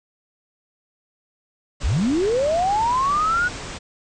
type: low-pass noise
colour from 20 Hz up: pink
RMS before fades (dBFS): -33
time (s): 1.8-3.79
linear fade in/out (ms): 20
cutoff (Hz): 8400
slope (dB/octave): 96
type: linear sweep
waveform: sine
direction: up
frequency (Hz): 35.06 to 1480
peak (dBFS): -17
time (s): 1.83-3.49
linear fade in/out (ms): 20
effects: none